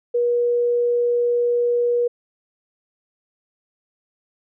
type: tone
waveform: sine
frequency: 480.6 Hz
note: B4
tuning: 47 cents flat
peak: -16 dBFS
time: 0.14-2.08 s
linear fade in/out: 10 ms
effects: none